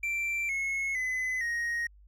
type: tone with pitch steps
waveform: triangle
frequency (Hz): 2349 / 2179 / 2021 / 1875.2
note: D7 / C#7 / B6 / A#6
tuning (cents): 0 / -30 / +39 / +10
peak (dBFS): -27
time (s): 0.03-1.87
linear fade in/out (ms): 5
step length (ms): 460
effects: added 50 Hz sine -53 dBFS peak until 2.07 s